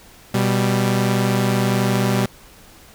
sawtooth tone pair together, 123.47 / 195.88 Hz, B2 / G3, 0 / -1 cents, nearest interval minor sixth, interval 799 cents, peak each -15 dBFS, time 0.34-2.26 s, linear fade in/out 5 ms, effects pink hiss -46 dBFS RMS until 2.94 s

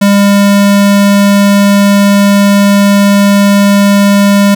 square tone, 201 Hz, G3, 44 cents sharp, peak -4 dBFS, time 0.01-4.55 s, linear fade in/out 10 ms, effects none

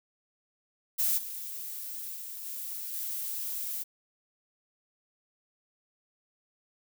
violet noise with level steps, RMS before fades -27 / -39 / -41 / -38 / -35 dBFS, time 0.98-3.84 s, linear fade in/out 20 ms, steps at 1.17 / 2.14 / 2.44 / 2.93 s, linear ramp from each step 20 ms, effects none

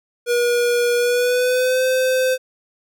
square tone with pitch glide, 480.8 to 515.3 Hz, B4 to C5, -46 to -27 cents, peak -16 dBFS, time 0.26-2.38 s, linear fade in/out 50 ms, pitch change +119 cents, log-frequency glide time 0.96-1.84 s, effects none

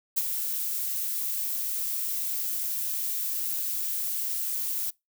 violet noise with ADSR envelope, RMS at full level -23 dBFS, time 0.16-4.91 s, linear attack 18 ms, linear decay 35 ms, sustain -7 dB, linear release 17 ms, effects noise-tail reverb RT60 0.2 s tail -24 dB re dry

